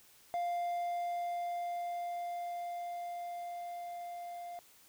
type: tone with level ramp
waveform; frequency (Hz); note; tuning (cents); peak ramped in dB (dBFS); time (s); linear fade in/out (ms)
triangle; 698.5; F5; 0; -30 to -40; 0.34-4.59; 0
effects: white hiss -62 dBFS RMS until 4.88 s